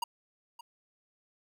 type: tone with echo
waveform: square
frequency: 945 Hz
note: A#5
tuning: 23 cents sharp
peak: -30 dBFS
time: 0.02-0.04 s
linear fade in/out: 5 ms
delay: 570 ms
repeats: 1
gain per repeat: -15 dB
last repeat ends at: 0.61 s
effects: none